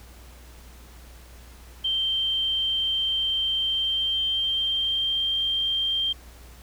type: tone with pitch glide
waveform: sine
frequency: 3136 to 3172 Hz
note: G7 to G7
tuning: 0 to +20 cents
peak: -22 dBFS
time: 1.84-6.13 s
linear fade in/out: 10 ms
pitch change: +20 cents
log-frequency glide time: 3.62-5.25 s
effects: added 60 Hz sine -45 dBFS peak until 6.62 s + pink hiss -51 dBFS RMS until 6.62 s